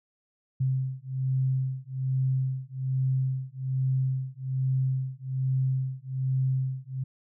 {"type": "beating tone pair", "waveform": "sine", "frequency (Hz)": [130.81, 132.01], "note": ["C3", "C3"], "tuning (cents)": [0, 16], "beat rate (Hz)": 1.2, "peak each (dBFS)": -28, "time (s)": [0.6, 7.04], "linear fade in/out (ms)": 10, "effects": []}